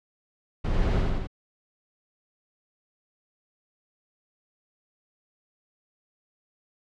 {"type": "noise with echo", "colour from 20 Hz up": "brown", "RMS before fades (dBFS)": -25, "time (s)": [0.64, 1.02], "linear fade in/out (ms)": 10, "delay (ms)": 84, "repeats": 3, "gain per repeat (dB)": -2, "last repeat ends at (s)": 1.272, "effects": ["low-pass 4000 Hz 12 dB/octave"]}